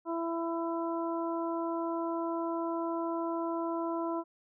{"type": "harmonic tone", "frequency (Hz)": 333.5, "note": "E4", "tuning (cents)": 20, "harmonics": [1, 2, 3, 4], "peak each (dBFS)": [-33, -37, -37, -44], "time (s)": [0.05, 4.24], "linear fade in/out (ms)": 50, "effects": []}